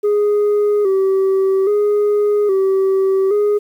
sine tone with vibrato, 399.4 Hz, G4, 32 cents sharp, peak -9 dBFS, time 0.03-3.59 s, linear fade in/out 20 ms, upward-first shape square, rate 0.61 Hz, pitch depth 64 cents each way, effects tanh soft clip ceiling -11 dBFS + 8-bit

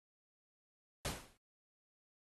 pink noise with exponential decay, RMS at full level -36 dBFS, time 1.05-1.37 s, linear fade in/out 2 ms, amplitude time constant 69 ms, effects AAC 32 kbps

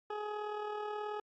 20% pulse tone with amplitude modulation, 420.5 Hz, G#4, 22 cents sharp, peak -30 dBFS, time 0.1-1.2 s, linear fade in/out 5 ms, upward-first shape sine, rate 38.6 Hz, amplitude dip 40%, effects low-pass 2000 Hz 12 dB/octave + Opus 48 kbps

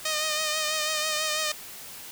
5% pulse tone with vibrato, 617 Hz, D#5, 15 cents flat, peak -14 dBFS, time 0.05-1.52 s, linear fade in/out 5 ms, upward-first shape triangle, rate 6.1 Hz, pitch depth 38 cents each way, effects white hiss -42 dBFS RMS until 2.11 s

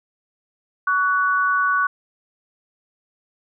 sine tone pair together, 1130.5 / 1480 Hz, C#6 / F#6, +34 / 0 cents, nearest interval perfect fourth, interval 466 cents, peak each -19 dBFS, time 0.87-1.87 s, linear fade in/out 5 ms, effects none

